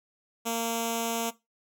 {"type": "tone with notch filter", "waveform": "5% pulse", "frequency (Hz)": 230, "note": "A#3", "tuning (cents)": -23, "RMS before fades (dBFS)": -30, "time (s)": [0.45, 1.31], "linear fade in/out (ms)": 20, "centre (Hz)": 1800, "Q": 0.69, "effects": ["noise-tail reverb RT60 0.2 s tail -17 dB re dry"]}